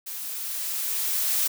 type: noise with level ramp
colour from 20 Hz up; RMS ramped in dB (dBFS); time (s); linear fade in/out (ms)
blue; -35 to -23; 0.06-1.48; 10
effects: none